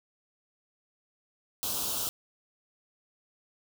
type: band-stop noise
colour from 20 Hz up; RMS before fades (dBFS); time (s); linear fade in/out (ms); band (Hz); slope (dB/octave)
white; -32; 1.63-2.09; 0; 1400 to 2800; 48
effects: none